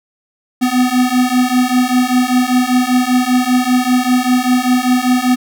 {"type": "beating tone pair", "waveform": "square", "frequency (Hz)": [248.2, 253.3], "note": ["B3", "B3"], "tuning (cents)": [9, 44], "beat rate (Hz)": 5.1, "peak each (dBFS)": [-15, -14], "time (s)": [0.61, 5.36], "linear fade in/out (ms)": 20, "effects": []}